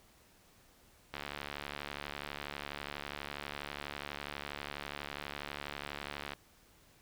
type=click train; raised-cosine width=0.3 ms; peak=-23 dBFS; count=376; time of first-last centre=1.14-6.334 s; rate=72.2 Hz; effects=pink hiss -64 dBFS RMS until 7.01 s